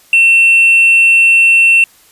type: tone with tanh clipping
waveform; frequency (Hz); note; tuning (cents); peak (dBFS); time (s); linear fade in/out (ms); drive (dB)
sine; 2700; E7; +41; -5; 0.13-1.84; 2; 2
effects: white hiss -46 dBFS RMS until 2.11 s + resampled to 32000 Hz